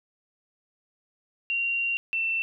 sine tone pair in turn, 2759 / 2684 Hz, F7 / E7, -22 / +31 cents, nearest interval unison, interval 47 cents, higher first, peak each -24 dBFS, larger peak neither, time 1.5-1.97 / 2.13-2.42 s, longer first, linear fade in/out 0 ms, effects none

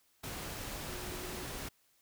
sine tone in noise, 362.2 Hz, F#4, 37 cents flat, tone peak -47 dBFS, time 0.88-1.45 s, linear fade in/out 10 ms, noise pink, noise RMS -42 dBFS, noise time 0.23-1.69 s, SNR -8 dB, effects white hiss -71 dBFS RMS until 2.01 s

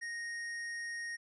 sine tone with tanh clipping, 1864.7 Hz, A#6, in tune, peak -40 dBFS, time 0.01-1.17 s, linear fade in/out 20 ms, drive 15 dB, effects resampled to 24000 Hz

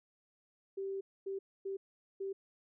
sine tone bursts at uneven times, 389.5 Hz, G4, 11 cents flat, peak -36 dBFS, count 4, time 0.77-1.01 / 1.26-1.39 / 1.65-1.77 / 2.2-2.33 s, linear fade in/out 10 ms, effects none

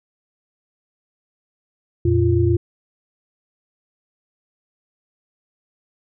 sine tone cluster, 87 / 115.1 / 346.1 Hz, F2 / A#2 / F4, -6 / -22 / -16 cents, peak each -18 dBFS, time 2.05-2.57 s, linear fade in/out 5 ms, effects none

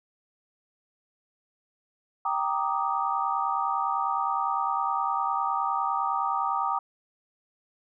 sine chord, Eb major seventh, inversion first, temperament equal, 784 / 932.3 / 1174.7 / 1244.5 Hz, G5 / Bb5 / D6 / Eb6, 0 / 0 / 0 / 0 cents, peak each -30 dBFS, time 2.25-6.79 s, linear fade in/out 5 ms, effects none

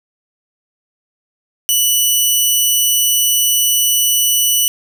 10% pulse tone, 2960 Hz, F#7, in tune, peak -3 dBFS, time 1.69-4.68 s, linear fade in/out 0 ms, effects none

